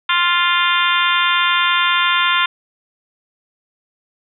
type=harmonic tone with a mistuned harmonic; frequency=349.2 Hz; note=F4; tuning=in tune; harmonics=3 / 4 / 5 / 6 / 7 / 8 / 9 / 10; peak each=-18 / -19 / -23 / -23 / -24 / -24 / -24 / -21 dBFS; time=0.09-2.46 s; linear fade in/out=5 ms; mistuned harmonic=10; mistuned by=+29 cents; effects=none